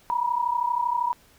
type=tone pair together; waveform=sine; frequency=942.3 / 975 Hz; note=A#5 / B5; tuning=+18 / -23 cents; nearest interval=minor second; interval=59 cents; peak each=-26 / -24 dBFS; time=0.1-1.13 s; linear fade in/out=0 ms; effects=pink hiss -57 dBFS RMS until 1.38 s